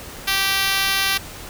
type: tone with high-pass filter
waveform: 5% pulse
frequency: 389.9 Hz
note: G4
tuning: 9 cents flat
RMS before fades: -20 dBFS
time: 0.27-1.18 s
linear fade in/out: 10 ms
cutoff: 1100 Hz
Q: 0.66
effects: pink hiss -36 dBFS RMS until 1.49 s